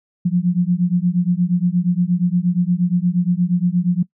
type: beating tone pair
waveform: sine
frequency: 173.2 / 181.7 Hz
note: F3 / F#3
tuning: -14 / -31 cents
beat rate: 8.5 Hz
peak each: -17 dBFS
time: 0.25-4.03 s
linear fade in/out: 10 ms
effects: noise-tail reverb RT60 0.1 s tail -21 dB re dry